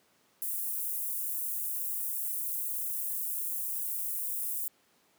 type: high-pass noise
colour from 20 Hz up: white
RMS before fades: -34 dBFS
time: 0.42-4.68 s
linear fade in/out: 0 ms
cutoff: 10000 Hz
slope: 24 dB/octave
effects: pink hiss -67 dBFS RMS until 5.18 s + high-pass 200 Hz 12 dB/octave